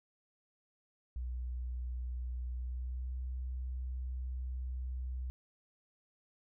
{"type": "tone with pitch glide", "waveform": "sine", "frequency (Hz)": [61.6, 63.3], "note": ["B1", "B1"], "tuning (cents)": [-4, 43], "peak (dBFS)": -36, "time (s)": [1.16, 5.3], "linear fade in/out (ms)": 0, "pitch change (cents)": 47, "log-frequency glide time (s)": [2.54, 3.16], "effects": []}